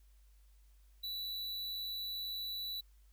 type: tone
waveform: square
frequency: 3951 Hz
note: B7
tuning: in tune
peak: -39 dBFS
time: 1.03-2.81 s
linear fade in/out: 10 ms
effects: added 50 Hz sine -60 dBFS peak until 3.12 s + white hiss -75 dBFS RMS until 3.12 s